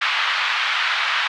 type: band-pass noise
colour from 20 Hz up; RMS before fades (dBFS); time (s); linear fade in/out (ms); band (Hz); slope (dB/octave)
pink; -21; 0.01-1.28; 10; 1100 to 3600; 24
effects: none